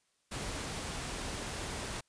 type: noise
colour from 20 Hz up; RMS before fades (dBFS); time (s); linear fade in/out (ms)
pink; -39; 0.31-2.01; 10
effects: white hiss -75 dBFS RMS until 2.08 s + resampled to 22050 Hz